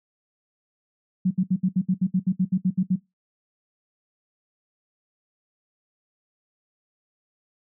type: tone bursts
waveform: sine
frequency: 185 Hz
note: F#3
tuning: in tune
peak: -17 dBFS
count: 14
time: 1.25-2.96 s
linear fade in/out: 10 ms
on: 59 ms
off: 68 ms
effects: noise-tail reverb RT60 0.2 s tail -21 dB re dry